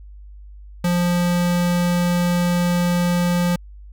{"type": "tone", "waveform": "square", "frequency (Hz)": 175.6, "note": "F3", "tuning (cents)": 10, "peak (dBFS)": -17, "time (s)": [0.84, 3.56], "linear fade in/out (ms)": 5, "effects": ["added 50 Hz sine -37 dBFS peak until 3.92 s"]}